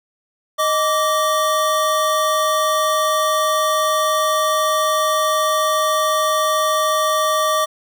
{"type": "tone pair together", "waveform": "square", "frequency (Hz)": [622.3, 1163.9], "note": ["D#5", "D6"], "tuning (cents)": [0, -16], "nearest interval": "major seventh", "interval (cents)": 1084, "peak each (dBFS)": [-20, -18], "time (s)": [0.58, 7.66], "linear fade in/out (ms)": 20, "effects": []}